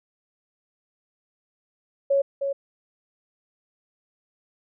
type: tone with echo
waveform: sine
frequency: 554.4 Hz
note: C#5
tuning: in tune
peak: -17 dBFS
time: 2.1-2.22 s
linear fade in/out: 10 ms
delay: 310 ms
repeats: 1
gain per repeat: -6 dB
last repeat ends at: 2.53 s
effects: none